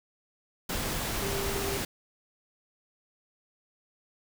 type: tone in noise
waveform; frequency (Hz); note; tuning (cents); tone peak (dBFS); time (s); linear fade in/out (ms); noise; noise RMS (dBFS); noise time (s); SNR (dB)
sine; 395.5; G4; +15; -34; 1.22-1.78; 5; pink; -32; 0.69-1.85; -5
effects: none